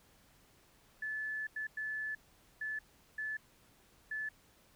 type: tone bursts at uneven times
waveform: sine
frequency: 1734 Hz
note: A6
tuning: 26 cents flat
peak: -36 dBFS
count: 6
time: 1.02-1.47 / 1.56-1.67 / 1.77-2.15 / 2.61-2.79 / 3.18-3.37 / 4.11-4.29 s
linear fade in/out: 5 ms
effects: pink hiss -66 dBFS RMS until 4.75 s